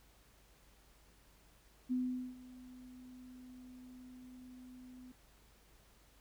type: tone with ADSR envelope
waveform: sine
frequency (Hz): 252.5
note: B3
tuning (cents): +39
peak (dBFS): -31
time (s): 1.89-5.12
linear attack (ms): 28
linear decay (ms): 430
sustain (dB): -20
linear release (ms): 5
effects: added 50 Hz sine -66 dBFS peak until 6.2 s + pink hiss -67 dBFS RMS until 6.2 s

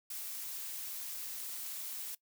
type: noise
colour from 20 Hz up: blue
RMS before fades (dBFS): -42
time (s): 0.1-2.15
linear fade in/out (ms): 5
effects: noise-tail reverb RT60 0.1 s tail -20 dB re dry

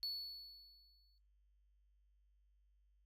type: tone with exponential decay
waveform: triangle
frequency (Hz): 4422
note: C#8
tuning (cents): -5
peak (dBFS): -37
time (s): 0.03-1.18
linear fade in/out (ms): 0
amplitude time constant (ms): 250
effects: noise-tail reverb RT60 0.3 s tail -20 dB re dry + added 50 Hz sine -70 dBFS peak until 3.05 s

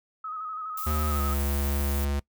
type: tone with vibrato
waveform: sine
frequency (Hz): 1269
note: D#6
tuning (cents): +34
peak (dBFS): -32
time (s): 0.24-1.34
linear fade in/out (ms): 5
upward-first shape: square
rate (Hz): 12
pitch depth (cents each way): 30
type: noise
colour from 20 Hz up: violet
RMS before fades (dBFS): -36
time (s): 0.77-2.05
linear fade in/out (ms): 5
type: tone with pitch glide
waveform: square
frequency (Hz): 75.7 to 70.63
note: D#2 to C#2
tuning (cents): -47 to +33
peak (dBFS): -26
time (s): 0.86-2.2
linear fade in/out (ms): 10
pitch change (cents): -120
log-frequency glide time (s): 1.07-1.21
effects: noise-tail reverb RT60 0.1 s tail -22 dB re dry

